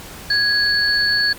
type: tone pair together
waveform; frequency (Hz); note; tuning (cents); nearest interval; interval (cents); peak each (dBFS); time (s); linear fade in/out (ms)
sine; 1661.2 / 4435; G#6 / C#8; 0 / 0; octave + perfect fourth; 1700; -17; 0.3-1.33; 5
effects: pink hiss -36 dBFS RMS until 1.38 s + Opus 48 kbps